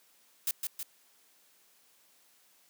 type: noise with echo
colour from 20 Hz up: blue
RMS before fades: -30 dBFS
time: 0.47-0.51 s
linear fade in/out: 2 ms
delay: 160 ms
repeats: 2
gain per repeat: -4 dB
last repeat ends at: 0.83 s
effects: white hiss -65 dBFS RMS until 2.69 s + high-pass 200 Hz 12 dB/octave